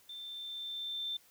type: tone with level ramp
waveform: sine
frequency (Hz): 3562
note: A7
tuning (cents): +21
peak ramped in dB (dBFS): -43 to -34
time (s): 0.09-1.17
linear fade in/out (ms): 5
effects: white hiss -64 dBFS RMS until 1.3 s